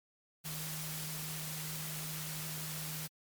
sine tone in noise, 155.56 Hz, D#3, in tune, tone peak -43 dBFS, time 0.44-3.08 s, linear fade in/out 20 ms, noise white, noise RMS -42 dBFS, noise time 0.44-3.08 s, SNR -4 dB, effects MP3 96 kbps

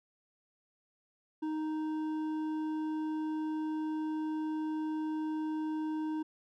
sine tone with hard clipping, 311.1 Hz, D#4, in tune, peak -34 dBFS, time 1.42-6.23 s, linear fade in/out 10 ms, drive 7 dB, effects none

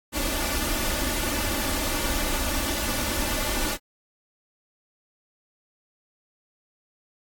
pink noise with comb filter, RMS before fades -26 dBFS, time 0.12-3.78 s, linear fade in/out 50 ms, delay 3.4 ms, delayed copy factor +0.95, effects AAC 64 kbps

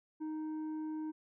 triangle tone with tanh clipping, 311.1 Hz, D#4, in tune, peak -38 dBFS, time 0.2-1.12 s, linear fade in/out 20 ms, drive 10 dB, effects none

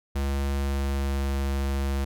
square tone with pitch glide, 69.3 to 68.7 Hz, C#2 to C#2, 0 to -15 cents, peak -25 dBFS, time 0.15-2.05 s, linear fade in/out 10 ms, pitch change -15 cents, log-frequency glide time 0.5-1.35 s, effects none

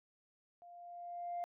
sine tone with level ramp, 698.5 Hz, F5, in tune, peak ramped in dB -54 to -35 dBFS, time 0.62-1.44 s, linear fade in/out 0 ms, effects tanh soft clip ceiling -34 dBFS

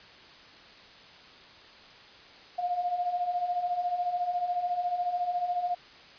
sine beating tone pair, 700 / 714 Hz, F5 / F5, +4 / +38 cents, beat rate 14 Hz, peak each -34 / -28 dBFS, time 2.58-5.75 s, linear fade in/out 10 ms, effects white hiss -51 dBFS RMS until 6.18 s + resampled to 11025 Hz

